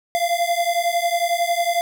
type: beating tone pair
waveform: square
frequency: 684 / 695 Hz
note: F5 / F5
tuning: -36 / -9 cents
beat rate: 11 Hz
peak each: -22 / -22 dBFS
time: 0.15-1.81 s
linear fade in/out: 0 ms
effects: none